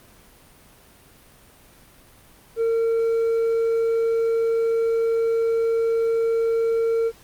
sine tone with hard clipping, 456.6 Hz, A#4, 36 cents flat, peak -19 dBFS, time 2.56-7.12 s, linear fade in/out 50 ms, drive 2 dB, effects pink hiss -51 dBFS RMS until 7.23 s + Opus 32 kbps

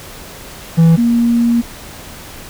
triangle / sine tone pair in turn, 164.81 / 235.3 Hz, E3 / A#3, 0 / +16 cents, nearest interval tritone, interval 616 cents, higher second, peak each -3 / -9 dBFS, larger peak first, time 0.77-0.97 / 0.97-1.62 s, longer second, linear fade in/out 20 ms, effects pink hiss -33 dBFS RMS until 2.49 s

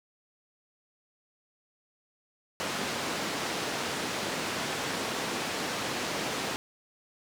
pink band-pass noise, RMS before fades -33 dBFS, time 2.6-6.56 s, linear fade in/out 0 ms, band 220 to 6600 Hz, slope 12 dB/octave, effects none

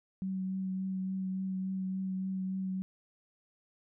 sine tone with vibrato, 189 Hz, F#3, 37 cents sharp, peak -32 dBFS, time 0.22-2.82 s, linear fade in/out 0 ms, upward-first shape triangle, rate 3.5 Hz, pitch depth 16 cents each way, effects none

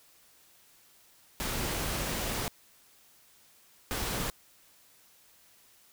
pink noise bursts at uneven times, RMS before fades -33 dBFS, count 2, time 1.4-2.48 / 3.91-4.3 s, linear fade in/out 0 ms, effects white hiss -61 dBFS RMS until 5.92 s

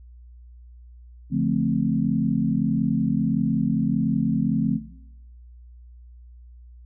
sine chord, D minor seventh, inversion none, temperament equal with one note detuned, 144.23 / 174.61 / 220 / 261.6 Hz, D3 / F3 / A3 / C4, -31 / 0 / 0 / 0 cents, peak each -25 dBFS, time 1.3-4.8 s, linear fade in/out 50 ms, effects noise-tail reverb RT60 0.8 s tail -17 dB re dry + added 60 Hz sine -43 dBFS peak until 6.85 s

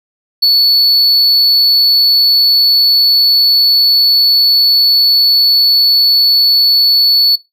triangle tone, 4435 Hz, C#8, in tune, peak -4 dBFS, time 0.42-7.36 s, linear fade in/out 10 ms, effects noise-tail reverb RT60 0.2 s tail -20 dB re dry

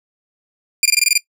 15% pulse tone bursts, 2400 Hz, D7, 37 cents sharp, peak -3 dBFS, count 8, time 0.83-1.177 s, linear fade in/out 2 ms, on 25 ms, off 21 ms, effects noise-tail reverb RT60 0.1 s tail -19 dB re dry

